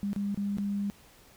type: tone with dropouts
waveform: sine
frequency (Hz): 201.5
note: G3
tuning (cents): +48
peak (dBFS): -28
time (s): 0.03-0.9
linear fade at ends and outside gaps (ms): 0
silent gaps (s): 0.131-0.162 / 0.345-0.375 / 0.571-0.584
effects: pink hiss -57 dBFS RMS until 1.36 s